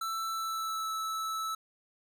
square tone with pitch glide, 1329 to 1309.9 Hz, E6 to E6, +14 to -11 cents, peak -33 dBFS, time 0.01-1.55 s, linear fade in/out 5 ms, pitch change -25 cents, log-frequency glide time 0.27-0.91 s, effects none

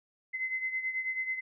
sine beating tone pair, 2050 / 2059.2 Hz, C7 / C7, -36 / -28 cents, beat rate 9.2 Hz, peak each -32 / -38 dBFS, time 0.33-1.41 s, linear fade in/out 20 ms, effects none

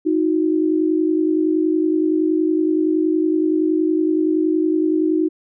sine tone pair together, 314 / 364.7 Hz, D#4 / F#4, +16 / -25 cents, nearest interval minor third, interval 259 cents, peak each -16 / -20 dBFS, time 0.05-5.29 s, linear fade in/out 20 ms, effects none

